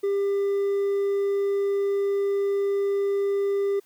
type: tone with hard clipping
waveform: triangle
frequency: 398.8 Hz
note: G4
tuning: 30 cents sharp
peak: -22 dBFS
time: 0.03-3.8 s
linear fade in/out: 10 ms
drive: 5 dB
effects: white hiss -61 dBFS RMS until 3.85 s